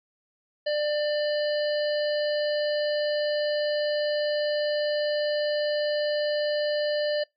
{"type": "harmonic tone", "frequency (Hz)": 595, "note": "D5", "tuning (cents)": 22, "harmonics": [1, 3, 5, 7, 8], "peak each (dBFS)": [-24, -35, -38, -37, -40], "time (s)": [0.66, 7.24], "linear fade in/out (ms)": 10, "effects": ["noise-tail reverb RT60 0.2 s tail -26 dB re dry"]}